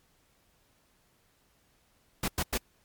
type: noise bursts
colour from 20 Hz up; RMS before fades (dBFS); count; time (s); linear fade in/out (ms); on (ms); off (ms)
pink; -29; 3; 2.23-2.577; 5; 51; 97
effects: pink hiss -68 dBFS RMS until 2.84 s + MP3 96 kbps